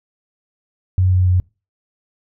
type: tone with pitch steps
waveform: sine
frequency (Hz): 92.5 / 91.65 / 90.81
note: F#2 / F#2 / F#2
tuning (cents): 0 / -16 / -32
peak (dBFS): -11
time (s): 0.98-1.4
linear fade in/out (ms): 0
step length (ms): 140
effects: noise-tail reverb RT60 0.3 s tail -25 dB re dry